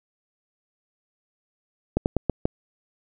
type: slowing click train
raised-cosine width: 2 ms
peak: -7 dBFS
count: 5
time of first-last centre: 1.97-2.455 s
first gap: 89 ms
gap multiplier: 1.21
effects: none